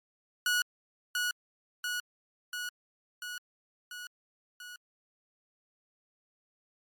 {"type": "tone with echo", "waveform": "sawtooth", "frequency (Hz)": 1462, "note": "F#6", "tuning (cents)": -21, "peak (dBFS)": -22, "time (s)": [0.46, 0.62], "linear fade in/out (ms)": 2, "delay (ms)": 690, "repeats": 6, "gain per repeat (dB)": -3, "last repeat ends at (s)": 4.76, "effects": ["MP3 96 kbps"]}